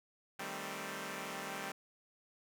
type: chord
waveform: 5% pulse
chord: A half-diminished seventh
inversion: second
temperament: equal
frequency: 155.56 / 196 / 220 / 261.6 Hz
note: Eb3 / G3 / A3 / C4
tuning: 0 / 0 / 0 / 0 cents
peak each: -37 / -33 / -36 / -35 dBFS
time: 0.39-1.72 s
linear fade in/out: 5 ms
effects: none